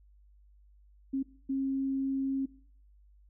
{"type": "tone bursts at uneven times", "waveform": "sine", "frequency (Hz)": 269.6, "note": "C#4", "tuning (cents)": -48, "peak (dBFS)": -28, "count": 2, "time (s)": [[1.13, 1.23], [1.49, 2.46]], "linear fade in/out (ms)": 10, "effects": ["noise-tail reverb RT60 0.5 s tail -19 dB re dry", "added 50 Hz sine -57 dBFS peak until 3.29 s"]}